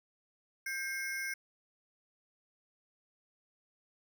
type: ring-modulated tone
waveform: square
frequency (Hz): 1868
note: A#6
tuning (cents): +3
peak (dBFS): -33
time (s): 0.66-1.34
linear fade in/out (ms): 5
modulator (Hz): 284
effects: none